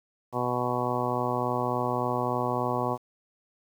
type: harmonic tone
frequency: 123.47 Hz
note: B2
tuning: in tune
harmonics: 1 / 2 / 3 / 4 / 5 / 6 / 7 / 8 / 9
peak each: -34 / -34 / -34 / -34 / -34 / -34 / -34 / -34 / -34 dBFS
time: 0.32-2.98 s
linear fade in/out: 50 ms
effects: 9-bit